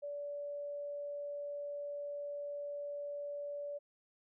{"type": "tone", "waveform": "sine", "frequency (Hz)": 577, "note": "D5", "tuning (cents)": -31, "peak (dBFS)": -39, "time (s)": [0.02, 3.79], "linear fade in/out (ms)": 20, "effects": []}